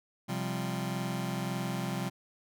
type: chord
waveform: sawtooth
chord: C suspended fourth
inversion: none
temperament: just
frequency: 130.81 / 174.42 / 196.22 Hz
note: C3 / F3 / G3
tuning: 0 / -2 / +2 cents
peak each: -32 dBFS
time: 0.28-2.1 s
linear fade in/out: 20 ms
effects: none